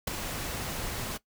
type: noise with ADSR envelope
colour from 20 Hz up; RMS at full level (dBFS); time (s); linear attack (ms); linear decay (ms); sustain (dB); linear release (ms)
pink; -28; 0.07-1.18; 6; 8; -7; 19
effects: noise-tail reverb RT60 0.1 s tail -18 dB re dry